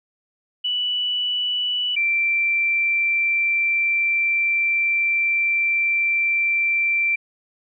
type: tone pair in turn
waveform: sine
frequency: 2960 / 2349 Hz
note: F#7 / D7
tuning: 0 / 0 cents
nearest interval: major third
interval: 400 cents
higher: first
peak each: -20 / -17 dBFS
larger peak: second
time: 0.64-1.96 / 1.96-7.16 s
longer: second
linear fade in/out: 10 ms
effects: none